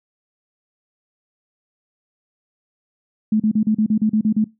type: tone bursts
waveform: sine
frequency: 215.7 Hz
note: A3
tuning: 34 cents flat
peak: -13 dBFS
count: 10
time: 3.32-4.443 s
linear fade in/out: 5 ms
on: 79 ms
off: 37 ms
effects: noise-tail reverb RT60 0.2 s tail -20 dB re dry